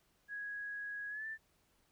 sine tone with pitch glide, 1661.2 to 1770.2 Hz, G#6 to A6, 0 to +10 cents, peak -40 dBFS, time 0.28-1.38 s, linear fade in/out 50 ms, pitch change +110 cents, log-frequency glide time 1.09-1.26 s, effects pink hiss -74 dBFS RMS until 1.91 s

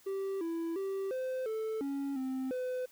triangle tone with pitch steps, 389.3 / 332 / 388.8 / 516 / 439.4 / 278 / 261.8 / 506 Hz, G4 / E4 / G4 / C5 / A4 / C#4 / C4 / B4, -12 / +12 / -14 / -24 / -2 / +5 / +1 / +42 cents, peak -31 dBFS, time 0.06-2.86 s, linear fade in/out 10 ms, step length 350 ms, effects white hiss -62 dBFS RMS until 2.91 s

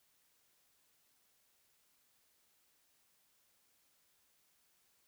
silence, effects white hiss -74 dBFS RMS until 5.07 s

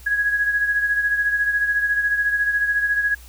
sine beating tone pair, 1661.2 / 1675.2 Hz, G#6 / G#6, 0 / +15 cents, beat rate 14 Hz, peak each -18 / -26 dBFS, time 0.06-3.15 s, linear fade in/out 10 ms, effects added 60 Hz sine -41 dBFS peak until 3.28 s + white hiss -48 dBFS RMS until 3.28 s

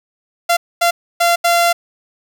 sawtooth tone bursts at uneven times, 688 Hz, F5, 26 cents flat, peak -7 dBFS, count 4, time 0.49-0.57 / 0.81-0.91 / 1.2-1.36 / 1.44-1.73 s, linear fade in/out 10 ms, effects none

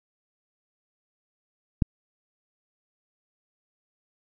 click, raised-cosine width 5 ms, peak -7 dBFS, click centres 1.822 s, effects none

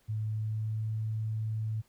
sine tone with pitch glide, 108.3 to 109.62 Hz, A2 to A2, -27 to -6 cents, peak -30 dBFS, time 0.08-1.82 s, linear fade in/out 20 ms, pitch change +21 cents, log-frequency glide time 0.29-0.9 s, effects pink hiss -68 dBFS RMS until 1.88 s

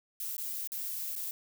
violet noise with dropouts, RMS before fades -37 dBFS, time 0.2-1.31 s, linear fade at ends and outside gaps 1 ms, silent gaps 0.367-0.381 / 0.674-0.719 / 1.154-1.162 s, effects none

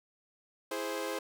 sawtooth chord, E augmented, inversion none, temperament equal, 329.6 / 415.3 / 523.3 Hz, E4 / G#4 / B#4, 0 / 0 / 0 cents, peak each -36 / -35 / -33 dBFS, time 0.71-1.19 s, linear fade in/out 5 ms, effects none

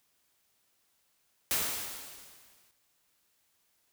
white noise with exponential decay, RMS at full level -28 dBFS, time 1.51-2.71 s, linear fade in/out 0 ms, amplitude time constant 260 ms, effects white hiss -73 dBFS RMS until 3.92 s

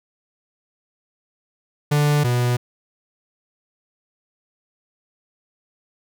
45% pulse tone pair in turn, 147.2 / 122.45 Hz, D3 / B2, +4 / -14 cents, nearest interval minor third, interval 318 cents, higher first, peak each -15 / -17 dBFS, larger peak first, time 1.91-2.24 / 2.24-2.57 s, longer neither, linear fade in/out 10 ms, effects none

